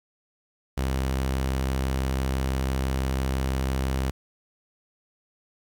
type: tone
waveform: sawtooth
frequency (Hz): 66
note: C2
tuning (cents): +16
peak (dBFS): -20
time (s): 0.77-4.11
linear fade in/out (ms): 10
effects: 9-bit